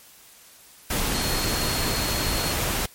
sine tone in noise, 4293 Hz, C8, 44 cents sharp, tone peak -31 dBFS, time 1.14-2.53 s, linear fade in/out 5 ms, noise pink, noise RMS -25 dBFS, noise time 0.9-2.86 s, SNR -9 dB, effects white hiss -50 dBFS RMS until 2.94 s + MP3 64 kbps

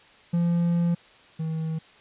triangle tone pair in turn, 171.5 / 160.06 Hz, F3 / D#3, -31 / +49 cents, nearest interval minor second, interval 120 cents, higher first, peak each -18 / -24 dBFS, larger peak first, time 0.33-0.95 / 1.39-1.79 s, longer first, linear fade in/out 10 ms, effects white hiss -53 dBFS RMS until 2 s + resampled to 8000 Hz

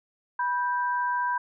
sine tone pair together, 982 / 1571.4 Hz, B5 / G6, -10 / +4 cents, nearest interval minor sixth, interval 814 cents, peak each -25 / -30 dBFS, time 0.39-1.38 s, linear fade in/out 5 ms, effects none

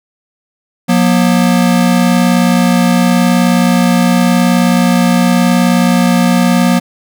square tone pair together, 180 / 239.1 Hz, F#3 / A#3, -47 / +44 cents, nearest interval perfect fourth, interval 491 cents, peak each -11 dBFS, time 0.88-6.8 s, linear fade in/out 20 ms, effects none

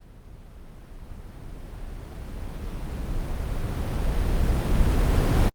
brown noise with level ramp, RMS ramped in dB -46 to -17 dBFS, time 0-5.5 s, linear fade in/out 20 ms, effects Opus 32 kbps

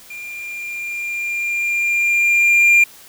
triangle tone with level ramp, 2395 Hz, D7, 33 cents sharp, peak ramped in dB -28 to -6 dBFS, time 0.1-2.84 s, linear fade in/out 5 ms, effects white hiss -43 dBFS RMS until 3.08 s

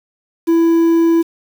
triangle tone with quantisation, 332.2 Hz, E4, 13 cents sharp, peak -7 dBFS, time 0.47-1.23 s, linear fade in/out 20 ms, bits 6, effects none

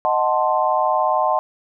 sine chord, D# diminished seventh, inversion none, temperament equal, 622.3 / 740 / 880 / 1046.5 Hz, D#5 / F#5 / A5 / C6, 0 / 0 / 0 / 0 cents, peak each -21 dBFS, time 0.05-1.39 s, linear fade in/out 0 ms, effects none

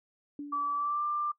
sine tone with exponential decay, 289.3 Hz, D4, 26 cents flat, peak -34 dBFS, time 0.39-1.04 s, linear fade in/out 2 ms, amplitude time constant 140 ms
sine tone with pitch glide, 1153 to 1187.5 Hz, D6 to D6, -32 to +19 cents, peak -28 dBFS, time 0.52-1.32 s, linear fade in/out 10 ms, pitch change +51 cents, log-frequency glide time 0.75-1.04 s
effects noise-tail reverb RT60 0.1 s tail -23 dB re dry

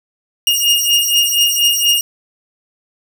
sawtooth beating tone pair, 2842 / 2846.2 Hz, F7 / F7, +30 / +32 cents, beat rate 4.2 Hz, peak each -11 dBFS, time 0.47-2.01 s, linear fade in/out 2 ms, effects none

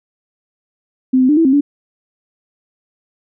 sine tone with pitch steps, 258.5 / 256.8 / 298.6 / 327.9 / 264.8 / 286.9 Hz, C4 / C4 / D4 / E4 / C4 / D4, -21 / -32 / +29 / -9 / +21 / -40 cents, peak -8 dBFS, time 1.13-1.61 s, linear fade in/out 10 ms, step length 80 ms, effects none

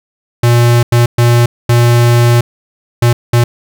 square tone bursts at uneven times, 119.4 Hz, A#2, 42 cents sharp, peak -6 dBFS, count 6, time 0.43-0.83 / 0.92-1.06 / 1.18-1.46 / 1.69-2.41 / 3.02-3.13 / 3.33-3.44 s, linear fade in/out 5 ms, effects none

